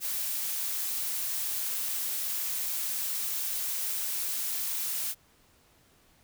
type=noise; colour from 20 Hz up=blue; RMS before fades=-32 dBFS; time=0-5.15 s; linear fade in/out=50 ms; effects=pink hiss -63 dBFS RMS until 6.23 s